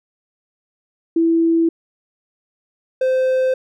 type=tone pair in turn; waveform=sine / triangle; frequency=330.7 / 518.1 Hz; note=E4 / C5; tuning=+6 / -17 cents; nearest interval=minor sixth; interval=777 cents; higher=second; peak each=-12 dBFS; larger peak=neither; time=1.16-1.69 / 3.01-3.54 s; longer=neither; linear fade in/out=5 ms; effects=none